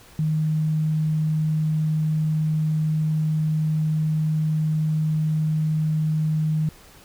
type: tone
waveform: sine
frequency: 155.56 Hz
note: D#3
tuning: in tune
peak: -19 dBFS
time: 0.19-6.69 s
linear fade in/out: 2 ms
effects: pink hiss -49 dBFS RMS until 7.04 s